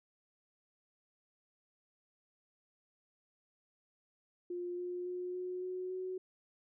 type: tone with pitch steps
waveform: sine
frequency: 353.3 / 356.8 / 360.3 / 363.9 / 367.5 / 371.1 Hz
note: F4 / F4 / F#4 / F#4 / F#4 / F#4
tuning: +20 / +37 / -46 / -29 / -12 / +5 cents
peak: -37 dBFS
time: 4.5-6.18 s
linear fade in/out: 5 ms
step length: 280 ms
effects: none